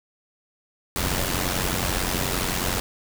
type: noise with amplitude modulation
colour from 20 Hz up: pink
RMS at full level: -22 dBFS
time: 0.96-2.8 s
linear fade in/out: 0 ms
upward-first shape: sine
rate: 91.2 Hz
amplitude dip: 70%
effects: none